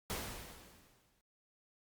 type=noise with exponential decay; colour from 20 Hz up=pink; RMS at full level=-38 dBFS; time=0.1-1.21 s; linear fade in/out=0 ms; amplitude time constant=240 ms; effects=Opus 48 kbps